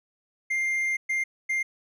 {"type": "tone bursts at uneven times", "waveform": "triangle", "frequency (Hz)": 2105, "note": "C7", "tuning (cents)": 10, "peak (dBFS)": -22, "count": 3, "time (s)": [[0.5, 0.97], [1.09, 1.24], [1.49, 1.63]], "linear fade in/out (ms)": 10, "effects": ["resampled to 32000 Hz"]}